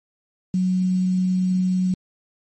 sine tone with quantisation, 184.5 Hz, F#3, 5 cents flat, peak -17 dBFS, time 0.54-1.94 s, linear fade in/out 2 ms, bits 7, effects MP3 32 kbps

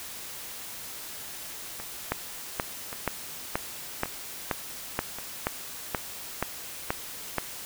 two click trains, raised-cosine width 0.5 ms, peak -10 / -22 dBFS, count 12 / 4, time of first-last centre 2.12-7.383 / 1.8-5.186 s, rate 2.09 / 0.886 Hz, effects white hiss -40 dBFS RMS until 7.65 s

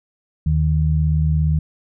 sine tone pair together, 77.3 / 154.6 Hz, D#2 / D#3, -11 / -11 cents, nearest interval octave, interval 1200 cents, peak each -17 dBFS, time 0.46-1.59 s, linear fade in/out 5 ms, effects none

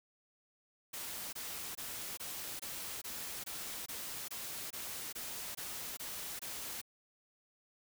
white noise bursts, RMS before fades -43 dBFS, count 14, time 0.93-6.816 s, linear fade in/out 10 ms, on 400 ms, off 22 ms, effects none

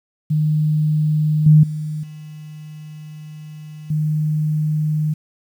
sine tone with level steps, 153.2 Hz, D#3, 27 cents flat, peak -14 / -6 / -22 / -32 / -16 dBFS, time 0.3-5.14 s, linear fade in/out 10 ms, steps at 1.46 / 1.63 / 2.03 / 3.9 s, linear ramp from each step 5 ms, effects 8-bit

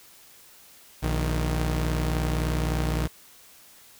sawtooth tone pair together, 59.7 / 155.56 Hz, A#1 / D#3, +42 / 0 cents, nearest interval octave + perfect fourth, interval 1658 cents, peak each -21 / -25 dBFS, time 1.02-3.08 s, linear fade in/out 20 ms, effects white hiss -52 dBFS RMS until 3.99 s

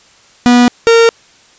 45% pulse tone pair in turn, 243.8 / 460.2 Hz, B3 / A#4, -22 / -22 cents, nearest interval major seventh, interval 1100 cents, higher second, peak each -4 dBFS, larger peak neither, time 0.46-0.68 / 0.87-1.09 s, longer neither, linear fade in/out 0 ms, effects white hiss -45 dBFS RMS until 1.58 s + resampled to 16000 Hz

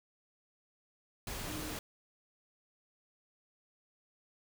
sine tone in noise, 308 Hz, D#4, 17 cents flat, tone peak -44 dBFS, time 1.49-1.74 s, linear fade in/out 2 ms, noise pink, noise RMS -41 dBFS, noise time 1.27-1.79 s, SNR -6 dB, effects none

